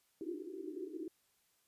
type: band-pass noise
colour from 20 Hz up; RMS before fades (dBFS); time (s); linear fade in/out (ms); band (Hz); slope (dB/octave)
white; -44; 0.21-1.08; 2; 300 to 390; 96
effects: white hiss -75 dBFS RMS until 1.67 s + resampled to 32000 Hz